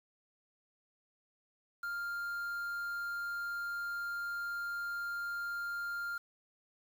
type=tone with quantisation; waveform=triangle; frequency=1399 Hz; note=F6; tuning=3 cents sharp; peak=-34 dBFS; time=1.83-6.18 s; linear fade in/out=5 ms; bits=9; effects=none